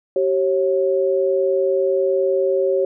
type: tone pair together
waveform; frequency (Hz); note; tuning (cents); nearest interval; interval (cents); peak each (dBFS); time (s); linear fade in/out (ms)
sine; 384.4 / 545.7; G4 / C#5; -34 / -27; tritone; 607; -18; 0.16-2.85; 2
effects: none